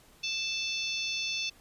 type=harmonic tone with a mistuned harmonic; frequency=880 Hz; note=A5; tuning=in tune; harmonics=3 / 4 / 5 / 6 / 7; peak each=-34 / -36 / -38 / -40 / -41 dBFS; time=0.23-1.5 s; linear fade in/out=10 ms; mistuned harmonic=6; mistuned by=+23 cents; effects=pink hiss -59 dBFS RMS until 1.6 s + resampled to 32000 Hz